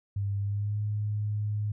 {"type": "tone with pitch glide", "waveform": "sine", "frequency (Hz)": [100, 104.91], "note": ["G2", "G#2"], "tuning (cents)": [35, 18], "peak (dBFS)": -27, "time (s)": [0.16, 1.72], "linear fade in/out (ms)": 5, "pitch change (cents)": 83, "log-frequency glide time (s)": [0.39, 0.79], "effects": []}